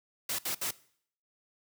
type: noise bursts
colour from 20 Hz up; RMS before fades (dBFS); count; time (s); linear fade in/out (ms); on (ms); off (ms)
white; -33; 3; 0.29-0.709; 5; 97; 64
effects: noise-tail reverb RT60 0.6 s tail -20 dB re dry + high-pass 80 Hz 12 dB/octave